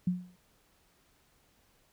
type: tone with exponential decay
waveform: sine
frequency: 180 Hz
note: F#3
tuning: 47 cents flat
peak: -23 dBFS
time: 0.07-0.36 s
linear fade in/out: 5 ms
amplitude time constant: 62 ms
effects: pink hiss -68 dBFS RMS until 1.92 s